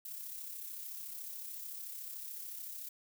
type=noise with amplitude modulation; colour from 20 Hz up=violet; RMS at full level=-43 dBFS; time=0.05-2.89 s; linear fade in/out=5 ms; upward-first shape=sine; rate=33.7 Hz; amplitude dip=40%; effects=none